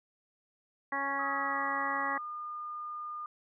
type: harmonic tone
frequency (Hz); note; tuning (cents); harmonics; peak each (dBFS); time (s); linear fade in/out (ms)
277.2; C#4; 0; 1 / 2 / 3 / 4 / 5 / 6 / 7; -43 / -43 / -37 / -35 / -46 / -39 / -36; 0.92-2.18; 5
type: tone with pitch glide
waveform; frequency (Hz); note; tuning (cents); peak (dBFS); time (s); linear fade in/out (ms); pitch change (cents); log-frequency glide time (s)
sine; 1264 to 1213.9; D#6 to D#6; +27 to -43; -37; 1.19-3.26; 2; -70; 1.5-1.58
effects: none